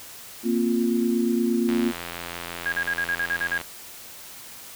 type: chord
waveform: sine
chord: Bb suspended second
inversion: none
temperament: equal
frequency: 233.1 / 261.6 / 349.2 Hz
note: Bb3 / C4 / F4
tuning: 0 / 0 / 0 cents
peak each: -22 / -27 / -25 dBFS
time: 0.43-1.93 s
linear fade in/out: 50 ms
type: click train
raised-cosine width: 0.3 ms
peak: -16 dBFS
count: 166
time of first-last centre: 1.69-3.613 s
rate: 85.8 Hz
type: tone bursts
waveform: sine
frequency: 1635 Hz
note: G#6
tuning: 28 cents flat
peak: -22 dBFS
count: 9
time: 2.66-3.577 s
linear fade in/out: 0 ms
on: 61 ms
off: 46 ms
effects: white hiss -42 dBFS RMS until 4.75 s